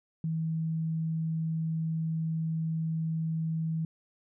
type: tone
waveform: sine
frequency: 161.2 Hz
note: E3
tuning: 38 cents flat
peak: -28 dBFS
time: 0.24-3.85 s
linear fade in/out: 2 ms
effects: none